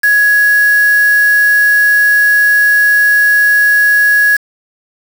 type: tone with quantisation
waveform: sine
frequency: 1674 Hz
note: G#6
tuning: 13 cents sharp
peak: -6 dBFS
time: 0.03-4.37 s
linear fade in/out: 10 ms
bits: 3
effects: none